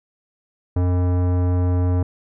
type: tone with tanh clipping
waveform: sine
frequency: 89.7 Hz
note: F2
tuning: 47 cents sharp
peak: -18 dBFS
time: 0.76-2.03 s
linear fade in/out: 5 ms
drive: 18 dB
effects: none